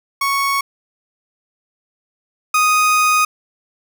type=tone pair in turn; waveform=30% pulse; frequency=1108.7 / 1245.1 Hz; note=C#6 / D#6; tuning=0 / +1 cents; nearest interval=major second; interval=201 cents; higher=second; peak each=-13 / -9 dBFS; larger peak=second; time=0.21-0.61 / 2.54-3.25 s; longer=second; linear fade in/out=5 ms; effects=none